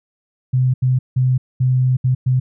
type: tone bursts at uneven times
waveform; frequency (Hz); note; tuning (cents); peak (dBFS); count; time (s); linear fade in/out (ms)
sine; 128.1; C3; -36; -12; 6; 0.53-0.74 / 0.82-0.99 / 1.16-1.38 / 1.6-1.97 / 2.04-2.15 / 2.26-2.4; 10
effects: none